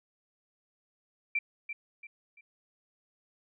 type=tone with echo; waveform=sine; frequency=2349 Hz; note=D7; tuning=in tune; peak=-26 dBFS; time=1.35-1.39 s; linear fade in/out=5 ms; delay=340 ms; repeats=3; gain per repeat=-9 dB; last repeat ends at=2.41 s; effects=none